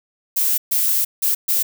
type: noise bursts at uneven times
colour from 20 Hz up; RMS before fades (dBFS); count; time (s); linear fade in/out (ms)
violet; -18; 4; 0.36-0.58 / 0.71-1.05 / 1.22-1.35 / 1.48-1.63; 10
effects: none